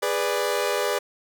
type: chord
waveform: sawtooth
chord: G# diminished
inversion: none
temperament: equal with one note detuned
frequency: 411.2 / 493.9 / 587.3 Hz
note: G#4 / B4 / D5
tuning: -17 / 0 / 0 cents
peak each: -23 dBFS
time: 0.02-0.99 s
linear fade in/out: 10 ms
effects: none